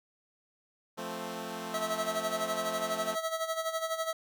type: chord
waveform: 10% pulse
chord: F major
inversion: none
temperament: equal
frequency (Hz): 174.61 / 220 / 261.6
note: F3 / A3 / C4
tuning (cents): 0 / 0 / 0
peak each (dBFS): -34 / -31 / -35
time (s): 0.97-3.16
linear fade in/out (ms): 20
type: tone with tremolo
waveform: 25% pulse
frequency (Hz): 649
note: E5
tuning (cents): -27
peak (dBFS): -25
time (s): 1.74-4.13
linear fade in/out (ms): 2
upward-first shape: sine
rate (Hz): 12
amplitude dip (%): 70
effects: none